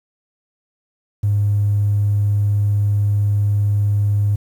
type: tone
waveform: triangle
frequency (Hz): 102.6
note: G#2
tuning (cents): -21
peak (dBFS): -10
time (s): 1.23-4.36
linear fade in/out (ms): 10
effects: tanh soft clip ceiling -11 dBFS + 8-bit